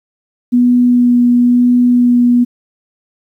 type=tone with vibrato; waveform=sine; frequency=244.1 Hz; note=B3; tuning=20 cents flat; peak=-6 dBFS; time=0.52-2.45 s; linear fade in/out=20 ms; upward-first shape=sine; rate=1 Hz; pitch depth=10 cents each way; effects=8-bit